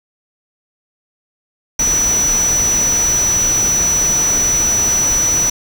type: tone in noise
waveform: sine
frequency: 5920 Hz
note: F#8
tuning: in tune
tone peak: -12 dBFS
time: 1.79-5.5 s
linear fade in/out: 5 ms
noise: pink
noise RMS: -23 dBFS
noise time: 1.79-5.5 s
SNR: +8 dB
effects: none